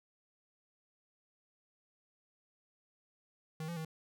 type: tone with pitch steps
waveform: square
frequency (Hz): 158.1 / 170.5 / 159.4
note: D#3 / F3 / D#3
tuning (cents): +28 / -41 / +42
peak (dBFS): -39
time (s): 3.6-3.849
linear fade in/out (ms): 2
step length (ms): 83
effects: none